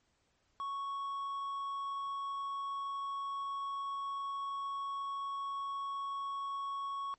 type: tone with hard clipping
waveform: sine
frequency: 1108.7 Hz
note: C#6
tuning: in tune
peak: -37 dBFS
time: 0.6-7.14 s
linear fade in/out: 0 ms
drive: 3 dB
effects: pink hiss -75 dBFS RMS until 7.18 s + MP3 32 kbps